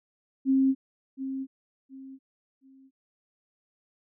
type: tone with echo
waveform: sine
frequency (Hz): 267.1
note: C4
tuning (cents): +36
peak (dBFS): -19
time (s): 0.45-0.75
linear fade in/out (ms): 50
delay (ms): 720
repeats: 3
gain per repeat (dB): -11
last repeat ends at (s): 2.91
effects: none